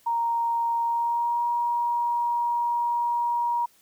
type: tone with pitch glide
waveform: sine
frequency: 932.3 to 950.2 Hz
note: A#5 to A#5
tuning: 0 to +33 cents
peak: -22 dBFS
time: 0.06-3.66 s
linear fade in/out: 10 ms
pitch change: +33 cents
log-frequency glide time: 0.83-1.45 s
effects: white hiss -60 dBFS RMS until 3.81 s